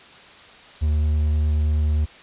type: tone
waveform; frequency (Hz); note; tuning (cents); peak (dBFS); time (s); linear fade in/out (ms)
triangle; 75.8; D#2; -45; -15; 0.81-2.06; 20
effects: white hiss -45 dBFS RMS until 2.22 s + resampled to 8000 Hz